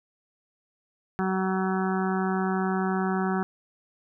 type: harmonic tone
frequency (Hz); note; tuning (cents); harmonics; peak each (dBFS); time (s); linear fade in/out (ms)
188.7; F#3; +34; 1 / 2 / 4 / 5 / 6 / 7 / 8 / 9; -26 / -30 / -32 / -37 / -38 / -36 / -37 / -41; 1.19-3.43; 0
effects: none